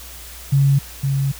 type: tone pair in turn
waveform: sine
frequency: 138.59 / 137.39 Hz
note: C#3 / C#3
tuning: 0 / -15 cents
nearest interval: unison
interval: 15 cents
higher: first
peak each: -11 / -16 dBFS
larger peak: first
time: 0.52-0.79 / 1.03-1.32 s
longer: second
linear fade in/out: 10 ms
effects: added 60 Hz sine -39 dBFS peak until 1.39 s + white hiss -38 dBFS RMS until 1.39 s